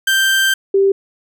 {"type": "tone pair in turn", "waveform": ["30% pulse", "sine"], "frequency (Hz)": [1568, 392], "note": ["G6", "G4"], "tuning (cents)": [0, 0], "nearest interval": "2 octaves", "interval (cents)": 2400, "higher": "first", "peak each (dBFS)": -9, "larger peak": "neither", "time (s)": [[0.07, 0.54], [0.74, 0.92]], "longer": "first", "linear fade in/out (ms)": 5, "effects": []}